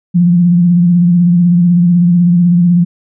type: tone with vibrato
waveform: sine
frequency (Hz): 174.61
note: F3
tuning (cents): 0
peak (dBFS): -5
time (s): 0.14-2.85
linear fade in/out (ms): 20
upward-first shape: sine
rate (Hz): 16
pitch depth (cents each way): 46
effects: none